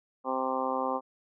harmonic tone, 130.81 Hz, C3, in tune, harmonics 2 / 3 / 4 / 5 / 6 / 7 / 8 / 9, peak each -36 / -40 / -33 / -43 / -34 / -37 / -34 / -38 dBFS, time 0.24-1.01 s, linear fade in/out 50 ms, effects none

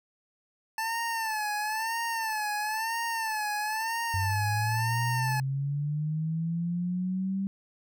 25% pulse tone with vibrato, 880 Hz, A5, in tune, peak -25 dBFS, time 0.78-5.4 s, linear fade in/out 2 ms, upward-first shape sine, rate 1 Hz, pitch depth 90 cents each way
sine linear sweep, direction up, 94 to 196.4 Hz, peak -27 dBFS, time 4.14-7.47 s, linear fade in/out 0 ms
effects none

